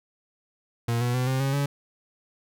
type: tone with pitch steps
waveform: 40% pulse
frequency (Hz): 117.4 / 121.89 / 126.56 / 131.4 / 136.42 / 141.64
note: A#2 / B2 / B2 / C3 / C#3 / C#3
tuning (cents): +13 / -22 / +43 / +8 / -27 / +38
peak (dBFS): -22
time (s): 0.88-1.66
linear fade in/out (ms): 5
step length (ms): 130
effects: none